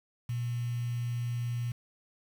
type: tone with quantisation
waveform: sine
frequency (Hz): 120.2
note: B2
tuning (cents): -46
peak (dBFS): -30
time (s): 0.29-1.72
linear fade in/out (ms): 5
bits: 8
effects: none